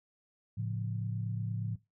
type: chord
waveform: sine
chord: A augmented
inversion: none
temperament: equal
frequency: 110 / 138.59 / 174.61 Hz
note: A2 / C#3 / E#3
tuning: 0 / 0 / 0 cents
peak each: -34 / -40 / -40 dBFS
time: 0.57-1.76 s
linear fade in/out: 10 ms
effects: noise-tail reverb RT60 0.2 s tail -17 dB re dry